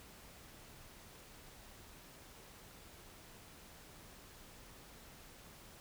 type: silence
effects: pink hiss -57 dBFS RMS until 5.8 s